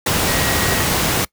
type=tone in noise; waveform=sine; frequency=1900 Hz; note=A#6; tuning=33 cents sharp; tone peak=-26 dBFS; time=0.27-0.83 s; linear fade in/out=5 ms; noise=pink; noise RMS=-17 dBFS; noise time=0.06-1.25 s; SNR=-12 dB; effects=noise-tail reverb RT60 0.1 s tail -23 dB re dry + high-pass 60 Hz 12 dB/octave